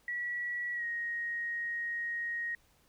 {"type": "tone with pitch glide", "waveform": "sine", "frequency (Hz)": [1935, 1876.7], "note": ["B6", "A#6"], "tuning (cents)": [-36, 11], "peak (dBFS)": -33, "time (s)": [0.08, 2.55], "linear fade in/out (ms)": 2, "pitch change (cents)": -53, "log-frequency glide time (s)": [0.74, 0.85], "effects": ["pink hiss -68 dBFS RMS until 2.88 s"]}